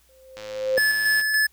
sine tone with exponential growth, 523.3 Hz, C5, in tune, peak -16 dBFS, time 0.09-0.78 s, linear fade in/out 0 ms, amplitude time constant 150 ms
click train, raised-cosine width 0.2 ms, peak -22 dBFS, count 92, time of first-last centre 0.37-1.213 s, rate 108 Hz
square tone with tremolo, 1726 Hz, A6, 34 cents flat, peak -18 dBFS, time 0.77-1.47 s, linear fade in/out 10 ms, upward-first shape square, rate 3.5 Hz, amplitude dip 35%
effects added 60 Hz sine -61 dBFS peak until 1.52 s + white hiss -61 dBFS RMS until 1.52 s

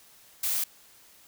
blue noise, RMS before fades -28 dBFS, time 0.43-0.64 s, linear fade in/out 5 ms, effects white hiss -56 dBFS RMS until 1.27 s

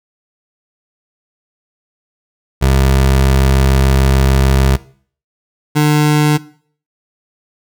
25% pulse tone pair in turn, 66.8 / 149.96 Hz, C2 / D3, +36 / +36 cents, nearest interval octave + major second, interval 1400 cents, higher second, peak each -5 dBFS, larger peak neither, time 2.61-4.77 / 5.75-6.38 s, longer first, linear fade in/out 20 ms, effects noise-tail reverb RT60 0.5 s tail -19 dB re dry

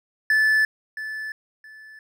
triangle tone with echo, 1743 Hz, A6, 17 cents flat, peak -14 dBFS, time 0.3-0.65 s, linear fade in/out 2 ms, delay 670 ms, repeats 2, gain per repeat -13 dB, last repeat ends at 1.99 s, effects none

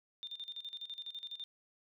sine tone with tremolo, 3609 Hz, A7, 43 cents sharp, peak -40 dBFS, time 0.23-1.44 s, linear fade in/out 0 ms, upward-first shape square, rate 12 Hz, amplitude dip 80%, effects none

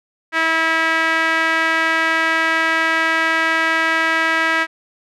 sawtooth tone with band-pass filter, 324.3 Hz, E4, 28 cents flat, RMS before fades -17 dBFS, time 0.32-4.67 s, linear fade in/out 50 ms, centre 1800 Hz, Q 2.7, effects none

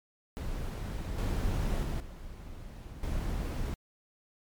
brown noise with level steps, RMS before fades -35 / -30 / -33 / -44 / -33 dBFS, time 0.37-3.74 s, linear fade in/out 0 ms, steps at 1.18 / 1.83 / 2 / 3.03 s, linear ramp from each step 2 ms, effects MP3 96 kbps

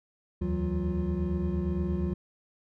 triangle tone cluster, 73.7 / 82.3 / 164.3 / 186.4 / 352.6 Hz, D2 / E2 / E3 / F#3 / F4, +7 / -2 / -5 / +13 / +17 cents, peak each -30 / -34 / -33 / -29 / -33 dBFS, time 0.41-2.14 s, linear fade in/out 10 ms, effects none

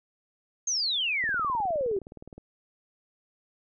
sine exponential sweep, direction down, 6550 to 370 Hz, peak -25 dBFS, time 0.67-1.99 s, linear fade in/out 5 ms
click train, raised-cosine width 2 ms, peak -30 dBFS, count 23, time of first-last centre 1.24-2.38 s, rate 19.3 Hz
effects none

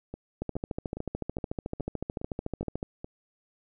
two click trains, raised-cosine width 2 ms, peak -24 / -18 dBFS, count 8 / 34, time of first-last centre 0.14-3.045 / 0.42-2.829 s, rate 2.41 / 13.7 Hz, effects none

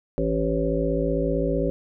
harmonic tone with a mistuned harmonic, 55.5 Hz, A1, 16 cents sharp, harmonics 1 / 3 / 5 / 7 / 9 / 10, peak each -28 / -28 / -28 / -28 / -28 / -28 dBFS, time 0.18-1.7 s, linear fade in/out 0 ms, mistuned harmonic 1, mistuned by -110 cents, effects none

